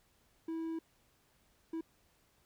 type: tone bursts at uneven times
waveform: triangle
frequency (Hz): 326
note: E4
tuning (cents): -19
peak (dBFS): -34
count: 2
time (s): 0.48-0.79 / 1.73-1.81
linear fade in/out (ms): 5
effects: pink hiss -71 dBFS RMS until 2.45 s